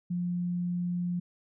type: tone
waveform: sine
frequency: 176.4 Hz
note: F3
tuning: 18 cents sharp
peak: -28 dBFS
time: 0.1-1.2 s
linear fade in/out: 10 ms
effects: none